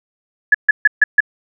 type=tone bursts; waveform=sine; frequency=1705 Hz; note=G#6; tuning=45 cents sharp; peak=-5 dBFS; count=5; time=0.52-1.205 s; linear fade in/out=5 ms; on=25 ms; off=140 ms; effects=none